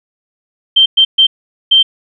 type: tone bursts at uneven times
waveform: sine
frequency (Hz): 3136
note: G7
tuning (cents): 0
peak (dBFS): -4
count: 4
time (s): 0.76-0.86 / 0.97-1.05 / 1.18-1.27 / 1.71-1.83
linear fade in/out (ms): 10
effects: none